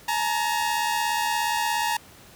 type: tone pair together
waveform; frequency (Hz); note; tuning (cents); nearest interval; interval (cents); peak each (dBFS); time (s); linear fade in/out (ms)
sawtooth; 855.3 / 932.3; A5 / A#5; -49 / 0; minor second; 149; -23 / -21; 0.08-1.97; 5
effects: pink hiss -49 dBFS RMS until 2.35 s + high-pass 60 Hz 12 dB/octave